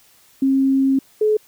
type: tone pair in turn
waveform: sine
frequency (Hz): 269 / 427.9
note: C4 / A4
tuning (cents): +48 / -48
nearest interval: minor sixth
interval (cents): 804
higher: second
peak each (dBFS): -13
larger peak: neither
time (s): 0.42-0.99 / 1.21-1.37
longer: first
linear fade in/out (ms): 5
effects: white hiss -53 dBFS RMS until 1.47 s